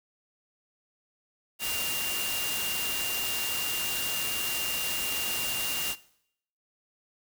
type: tone in noise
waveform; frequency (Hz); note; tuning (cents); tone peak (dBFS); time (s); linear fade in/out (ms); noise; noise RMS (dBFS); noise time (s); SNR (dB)
sine; 2794; F7; 0; -33; 1.59-5.96; 50; white; -32; 1.59-5.96; -4
effects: noise-tail reverb RT60 0.7 s tail -19 dB re dry